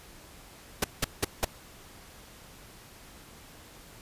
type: noise bursts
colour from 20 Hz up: pink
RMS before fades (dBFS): -25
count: 4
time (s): 0.82-1.448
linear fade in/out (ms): 5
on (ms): 22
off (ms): 180
effects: pink hiss -51 dBFS RMS until 4.01 s + resampled to 32000 Hz